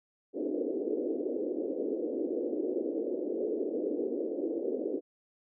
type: band-pass noise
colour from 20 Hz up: pink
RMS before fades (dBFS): -33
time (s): 0.33-5.01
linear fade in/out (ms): 50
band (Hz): 280 to 510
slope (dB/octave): 48
effects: none